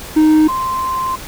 triangle / sine tone pair in turn, 310.3 / 1043.7 Hz, D#4 / C6, -5 / -5 cents, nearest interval octave + major sixth, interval 2100 cents, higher second, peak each -5 / -16 dBFS, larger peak first, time 0.16-0.48 / 0.48-1.16 s, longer second, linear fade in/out 10 ms, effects pink hiss -31 dBFS RMS until 1.27 s

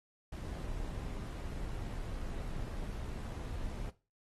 brown noise with amplitude modulation, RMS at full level -39 dBFS, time 0.32-3.9 s, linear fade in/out 5 ms, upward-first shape sine, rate 68.7 Hz, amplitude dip 25%, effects noise-tail reverb RT60 0.3 s tail -17 dB re dry + AAC 32 kbps

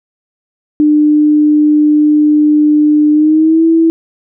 sine tone with pitch glide, 300.2 to 327.4 Hz, D4 to E4, +38 to -12 cents, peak -5 dBFS, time 0.8-3.9 s, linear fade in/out 0 ms, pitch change +150 cents, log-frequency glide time 3.12-3.64 s, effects none

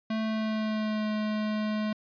square tone with pitch glide, 220 to 213.7 Hz, A3 to G#3, 0 to +50 cents, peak -28 dBFS, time 0.1-1.93 s, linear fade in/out 5 ms, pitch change -50 cents, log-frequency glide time 0.2-1.11 s, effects resampled to 11025 Hz

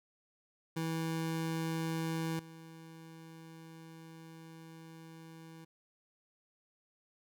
25% pulse tone with level steps, 162.6 Hz, E3, 23 cents flat, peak -30 / -46 dBFS, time 0.76-5.65 s, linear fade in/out 10 ms, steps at 2.39 s, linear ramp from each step 2 ms, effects none

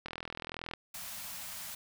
click train, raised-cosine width 0.3 ms, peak -23 dBFS, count 29, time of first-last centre 0.06-0.736 s, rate 41.4 Hz
white band-stop noise, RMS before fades -43 dBFS, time 0.94-1.75 s, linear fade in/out 5 ms, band 250 to 570 Hz, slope 48 dB/octave
effects none

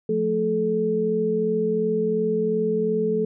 sine tone cluster, 176.7 / 219.5 / 433 Hz, F3 / A3 / A4, +21 / -4 / -28 cents, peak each -28 / -27 / -21 dBFS, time 0.09-3.25 s, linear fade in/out 5 ms, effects none

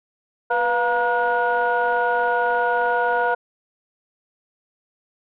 sine tone cluster, 489.9 / 705 / 946 / 1447 Hz, B4 / F5 / A#5 / F#6, -14 / +16 / +25 / -39 cents, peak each -22 dBFS, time 0.5-3.35 s, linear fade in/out 10 ms, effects tanh soft clip ceiling -11 dBFS

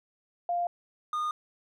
sine / triangle tone pair in turn, 698.5 / 1223.6 Hz, F5 / D#6, 0 / -29 cents, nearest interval minor seventh, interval 971 cents, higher second, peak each -26 dBFS, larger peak neither, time 0.49-0.67 / 1.13-1.31 s, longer neither, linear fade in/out 2 ms, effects none

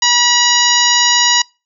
harmonic tone with a mistuned harmonic, 968 Hz, B5, 35 cents flat, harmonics 1 / 2 / 3 / 4 / 5 / 6 / 7, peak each -17 / -17 / -17 / -17 / -17 / -17 / -17 dBFS, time 0.02-1.42 s, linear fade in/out 5 ms, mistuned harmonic 6, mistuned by -55 cents, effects noise-tail reverb RT60 0.3 s tail -26 dB re dry

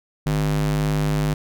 square tone with high-pass filter, 51 Hz, G#1, 31 cents flat, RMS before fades -21 dBFS, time 0.26-1.34 s, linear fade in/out 5 ms, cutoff 110 Hz, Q 5.4, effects none

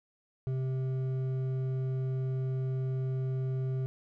sine tone with hard clipping, 130.81 Hz, C3, in tune, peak -31 dBFS, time 0.47-3.86 s, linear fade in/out 0 ms, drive 7 dB, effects none

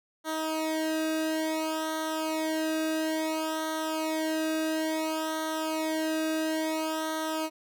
sawtooth tone with flanger, 316.1 Hz, D#4, 27 cents sharp, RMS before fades -30 dBFS, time 0.24-7.5 s, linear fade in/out 50 ms, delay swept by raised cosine 0.4 to 0.95 ms, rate 0.58 Hz, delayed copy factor -1, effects none

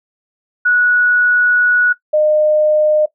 sine tone pair in turn, 1466 / 609.8 Hz, F#6 / D#5, -16 / -35 cents, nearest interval octave + minor third, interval 1519 cents, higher first, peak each -9 dBFS, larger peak neither, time 0.65-1.93 / 2.13-3.06 s, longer first, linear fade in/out 10 ms, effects noise-tail reverb RT60 0.1 s tail -17 dB re dry

